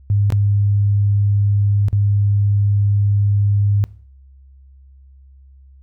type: tone with dropouts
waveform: sine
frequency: 101.7 Hz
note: G#2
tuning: 36 cents flat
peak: -12 dBFS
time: 0.1-3.84 s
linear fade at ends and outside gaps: 0 ms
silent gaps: 0.303-0.323 / 1.884-1.929 s
effects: noise-tail reverb RT60 0.5 s tail -23 dB re dry + added 67 Hz sine -42 dBFS peak until 5.82 s